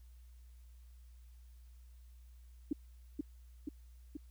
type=tone with echo; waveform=sine; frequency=293.7 Hz; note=D4; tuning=in tune; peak=-30 dBFS; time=2.71-2.73 s; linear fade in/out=5 ms; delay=480 ms; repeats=3; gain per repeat=-3 dB; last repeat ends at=4.17 s; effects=added 60 Hz sine -54 dBFS peak until 4.3 s + white hiss -74 dBFS RMS until 4.3 s